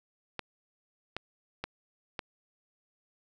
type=clicks; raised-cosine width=0.3 ms; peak=-18 dBFS; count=4; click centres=0.393 / 1.166 / 1.64 / 2.192 s; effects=none